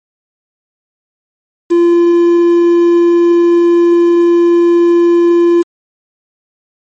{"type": "tone with quantisation", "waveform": "triangle", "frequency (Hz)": 343.8, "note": "F4", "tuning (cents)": -27, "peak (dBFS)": -3, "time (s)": [1.7, 5.63], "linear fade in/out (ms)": 20, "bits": 5, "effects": ["MP3 32 kbps"]}